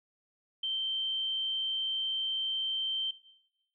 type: tone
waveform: sine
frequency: 3122 Hz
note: G7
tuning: 8 cents flat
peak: -30 dBFS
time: 0.63-3.11 s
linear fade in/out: 5 ms
effects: noise-tail reverb RT60 0.9 s tail -18 dB re dry